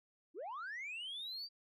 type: linear sweep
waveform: sine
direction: up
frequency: 275.5 to 4730 Hz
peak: -40 dBFS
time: 0.34-1.49 s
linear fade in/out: 50 ms
effects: tanh soft clip ceiling -40 dBFS